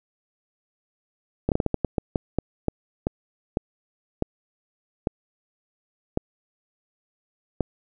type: slowing click train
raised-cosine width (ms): 2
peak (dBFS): -8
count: 17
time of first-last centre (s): 1.49-7.607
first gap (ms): 28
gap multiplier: 1.3
effects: none